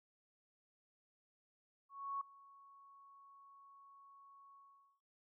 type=tone with ADSR envelope; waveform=sine; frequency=1108.7 Hz; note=C#6; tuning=in tune; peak=-37 dBFS; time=1.89-5.01 s; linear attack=320 ms; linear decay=4 ms; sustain=-22 dB; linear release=460 ms; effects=none